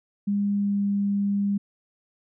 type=tone with pitch glide; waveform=sine; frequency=202.4 to 201 Hz; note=G#3 to G3; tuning=-44 to +44 cents; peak=-21 dBFS; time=0.27-1.58 s; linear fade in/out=10 ms; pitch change=-12 cents; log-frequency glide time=0.53-0.84 s; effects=none